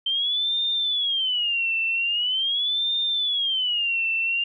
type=tone with vibrato; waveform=sine; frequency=3113 Hz; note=G7; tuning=13 cents flat; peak=-21 dBFS; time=0.06-4.44 s; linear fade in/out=5 ms; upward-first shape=sine; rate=0.43 Hz; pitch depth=260 cents each way; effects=none